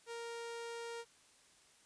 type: tone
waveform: sawtooth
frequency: 466.2 Hz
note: A#4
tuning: in tune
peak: -39 dBFS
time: 0.06-1.05 s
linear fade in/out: 50 ms
effects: white hiss -66 dBFS RMS until 1.85 s + resampled to 22050 Hz